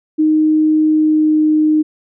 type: tone with pitch glide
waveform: sine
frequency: 310 to 307.9 Hz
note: D#4 to D#4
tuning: -6 to -18 cents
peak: -9 dBFS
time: 0.18-1.83 s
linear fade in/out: 20 ms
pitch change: -12 cents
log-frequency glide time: 0.88-1.43 s
effects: none